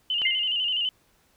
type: tone with vibrato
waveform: sine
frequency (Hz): 2933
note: F#7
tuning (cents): -16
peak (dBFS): -23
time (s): 0.1-0.89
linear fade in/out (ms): 2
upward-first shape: square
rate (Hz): 12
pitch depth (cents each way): 58
type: click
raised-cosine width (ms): 0.3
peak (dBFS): -20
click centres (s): 0.218
type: tone with exponential decay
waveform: sine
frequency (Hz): 2093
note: C7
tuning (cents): 0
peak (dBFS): -19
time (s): 0.25-0.51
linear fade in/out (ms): 5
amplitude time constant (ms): 56
effects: pink hiss -64 dBFS RMS until 1.36 s